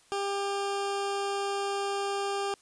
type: tone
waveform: 20% pulse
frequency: 398.7 Hz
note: G4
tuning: 29 cents sharp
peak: -24 dBFS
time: 0.12-2.54 s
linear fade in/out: 0 ms
effects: white hiss -61 dBFS RMS until 2.61 s + resampled to 22050 Hz